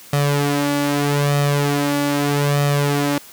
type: tone with flanger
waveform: sawtooth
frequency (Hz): 143.7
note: D3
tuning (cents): -37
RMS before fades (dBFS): -18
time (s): 0.13-3.18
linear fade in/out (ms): 0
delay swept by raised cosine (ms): 1.6 to 3.5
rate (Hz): 0.8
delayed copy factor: +0.65
effects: white hiss -42 dBFS RMS until 3.32 s + high-pass 80 Hz 12 dB/octave